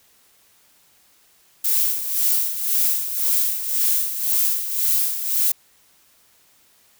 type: noise with tremolo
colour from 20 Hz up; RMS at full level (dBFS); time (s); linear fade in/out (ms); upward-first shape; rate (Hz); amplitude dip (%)
violet; -18; 1.64-5.52; 5; sine; 1.9; 65
effects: white hiss -57 dBFS RMS until 6.99 s